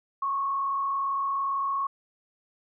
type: tone with frequency modulation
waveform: sine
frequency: 1100 Hz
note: C#6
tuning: 14 cents flat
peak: -25 dBFS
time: 0.22-1.87 s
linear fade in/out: 5 ms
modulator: 37.7 Hz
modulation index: 0.65
effects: none